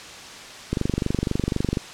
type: click train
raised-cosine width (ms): 3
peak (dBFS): -9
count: 26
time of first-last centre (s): 0.73-1.772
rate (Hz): 24
effects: white hiss -39 dBFS RMS until 1.93 s + low-pass 6000 Hz 12 dB/octave